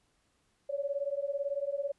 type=beating tone pair; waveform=sine; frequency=554.4 / 572.4 Hz; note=C#5 / D5; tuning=0 / -45 cents; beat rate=18 Hz; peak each=-34 / -34 dBFS; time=0.69-1.92 s; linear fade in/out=10 ms; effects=pink hiss -73 dBFS RMS until 1.98 s + resampled to 24000 Hz